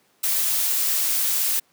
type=noise; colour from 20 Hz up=blue; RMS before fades=-22 dBFS; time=0.23-1.6 s; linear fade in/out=10 ms; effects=pink hiss -62 dBFS RMS until 1.72 s + high-pass 200 Hz 12 dB/octave